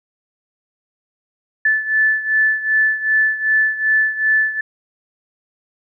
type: beating tone pair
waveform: sine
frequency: 1745 / 1747.6 Hz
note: A6 / A6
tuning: -15 / -12 cents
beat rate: 2.6 Hz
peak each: -15 / -19 dBFS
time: 1.65-4.61 s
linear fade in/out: 5 ms
effects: none